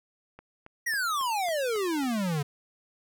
click train, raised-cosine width 0.5 ms, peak -31 dBFS, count 7, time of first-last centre 0.39-2.034 s, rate 3.65 Hz
square exponential sweep, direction down, 1948 to 138.59 Hz, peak -27 dBFS, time 0.86-2.43 s, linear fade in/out 10 ms
effects none

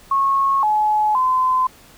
sine tone with pitch steps, 1094 / 851 / 1026 Hz, C#6 / G#5 / C6, -23 / +42 / -34 cents, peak -14 dBFS, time 0.11-1.67 s, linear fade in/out 5 ms, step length 520 ms, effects pink hiss -47 dBFS RMS until 1.97 s

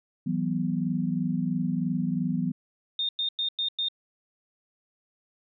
sine chord, E suspended second, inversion none, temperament equal with one note detuned, 164.81 / 187.8 / 246.9 Hz, E3 / F#3 / B3, 0 / +26 / 0 cents, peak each -29 dBFS, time 0.26-2.52 s, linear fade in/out 10 ms
sine tone bursts, 3655 Hz, A#7, 35 cents flat, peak -25 dBFS, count 5, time 2.99-3.885 s, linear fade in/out 2 ms, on 99 ms, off 100 ms
effects none

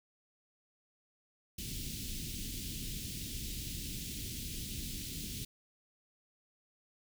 pink band-stop noise, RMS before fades -41 dBFS, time 1.58-5.45 s, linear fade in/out 5 ms, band 290 to 2900 Hz, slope 24 dB/octave, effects none

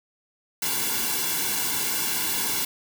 white noise with comb filter, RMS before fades -26 dBFS, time 0.62-2.65 s, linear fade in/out 5 ms, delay 1.6 ms, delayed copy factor -0.8, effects none

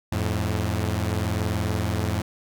sawtooth tone pair together, 86.7 / 107.52 Hz, F2 / A2, -12 / -39 cents, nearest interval major third, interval 373 cents, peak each -22 dBFS, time 0.12-2.22 s, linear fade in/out 5 ms, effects none

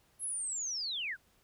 sine linear sweep, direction down, 11000 to 1384 Hz, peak -34 dBFS, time 0.19-1.17 s, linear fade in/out 50 ms, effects pink hiss -69 dBFS RMS until 1.43 s

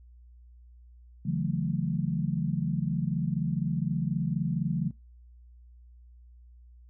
sine chord, F# minor seventh, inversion second, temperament equal with one note detuned, 140.77 / 164.81 / 185 / 220 Hz, C#3 / E3 / F#3 / A3, +27 / 0 / 0 / 0 cents, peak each -31 / -30 / -32 / -35 dBFS, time 1.25-4.91 s, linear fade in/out 10 ms, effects noise-tail reverb RT60 0.2 s tail -24 dB re dry + added 60 Hz sine -50 dBFS peak until 6.89 s

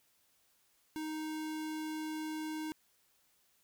square tone, 311.4 Hz, D#4, 2 cents sharp, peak -38 dBFS, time 0.96-2.72 s, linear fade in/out 0 ms, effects white hiss -72 dBFS RMS until 3.63 s

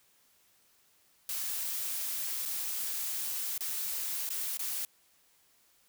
blue noise with dropouts, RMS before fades -35 dBFS, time 1.29-4.85 s, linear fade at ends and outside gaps 1 ms, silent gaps 2.453-2.457 / 3.579-3.607 / 4.291-4.303 / 4.572-4.593 s, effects white hiss -67 dBFS RMS until 5.88 s

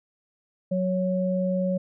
sine tone pair together, 184.69 / 554.4 Hz, F#3 / C#5, -3 / 0 cents, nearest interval octave + perfect fifth, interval 1903 cents, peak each -24 / -26 dBFS, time 0.71-1.78 s, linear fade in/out 10 ms, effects none

